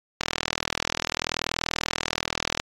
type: click train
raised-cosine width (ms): 0.2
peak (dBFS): -5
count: 98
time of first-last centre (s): 0.21-2.599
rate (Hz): 40.6
effects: AAC 48 kbps